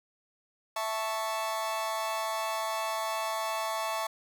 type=chord; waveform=40% pulse; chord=A major; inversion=second; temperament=equal; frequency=659.3 / 880 / 1108.7 Hz; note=E5 / A5 / C#6; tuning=0 / 0 / 0 cents; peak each=-34 dBFS; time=0.76-4.07 s; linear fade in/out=5 ms; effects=none